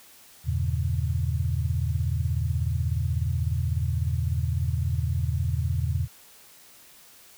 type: chord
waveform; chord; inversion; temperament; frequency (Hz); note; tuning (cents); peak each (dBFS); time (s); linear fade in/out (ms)
sine; E diminished seventh; none; just; 82.41 / 98.89 / 118.67 / 142.4; E2 / G2 / Bb2 / Db3; 0 / +16 / +31 / +47; -26 / -31 / -29 / -31; 0.44-6.08; 50
effects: white hiss -52 dBFS RMS until 7.37 s